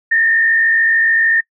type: tone with frequency modulation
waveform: sine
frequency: 1817 Hz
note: A#6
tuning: 45 cents flat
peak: -10 dBFS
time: 0.11-1.41 s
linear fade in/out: 10 ms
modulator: 53.5 Hz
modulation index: 0.79
effects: noise-tail reverb RT60 0.1 s tail -25 dB re dry